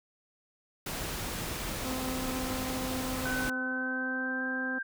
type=noise; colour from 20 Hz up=pink; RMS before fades=-36 dBFS; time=0.86-3.5 s; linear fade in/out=5 ms
type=harmonic tone; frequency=258.1 Hz; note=C4; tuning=23 cents flat; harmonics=1 / 2 / 3 / 4 / 5; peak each=-35 / -41 / -45 / -47 / -49 dBFS; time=1.84-4.79 s; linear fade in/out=10 ms
type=tone with pitch glide; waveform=sine; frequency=1513 to 1582.7 Hz; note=F#6 to G6; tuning=+38 to +16 cents; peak=-32 dBFS; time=3.25-4.83 s; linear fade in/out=10 ms; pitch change=+78 cents; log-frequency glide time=3.54-4.45 s
effects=none